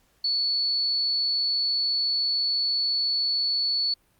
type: tone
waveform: sine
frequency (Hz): 4433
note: C#8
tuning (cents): -1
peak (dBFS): -22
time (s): 0.24-3.94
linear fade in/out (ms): 5
effects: pink hiss -65 dBFS RMS until 4.19 s + Opus 48 kbps